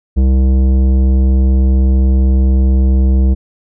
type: tone with tanh clipping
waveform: triangle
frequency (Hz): 65.41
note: C2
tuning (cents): 0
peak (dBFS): -9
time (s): 0.16-3.35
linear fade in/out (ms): 20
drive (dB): 17
effects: none